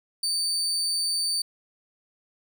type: tone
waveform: 30% pulse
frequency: 4585 Hz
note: D8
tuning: 42 cents flat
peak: -21 dBFS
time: 0.23-1.42 s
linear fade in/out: 5 ms
effects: none